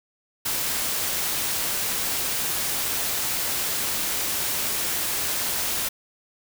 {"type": "noise", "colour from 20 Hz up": "white", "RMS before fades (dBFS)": -26, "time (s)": [0.45, 5.89], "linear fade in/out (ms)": 10, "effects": []}